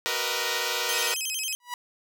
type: chord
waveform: 5% pulse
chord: B major seventh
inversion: second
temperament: equal with one note detuned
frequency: 375.8 / 466.2 / 493.9 / 622.3 Hz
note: F#4 / A#4 / B4 / D#5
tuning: +27 / 0 / 0 / 0 cents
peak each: -24 / -18 / -19 / -22 dBFS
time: 0.06-1.14 s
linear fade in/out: 0 ms
type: tone with vibrato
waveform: 15% pulse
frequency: 2829 Hz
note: F7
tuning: 22 cents sharp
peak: -21 dBFS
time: 0.89-1.55 s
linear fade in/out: 0 ms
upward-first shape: square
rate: 11 Hz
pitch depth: 180 cents each way
type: tone with exponential growth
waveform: sawtooth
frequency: 975 Hz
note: B5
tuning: 23 cents flat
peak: -24 dBFS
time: 1.6-1.74 s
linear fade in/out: 2 ms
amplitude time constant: 29 ms
effects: none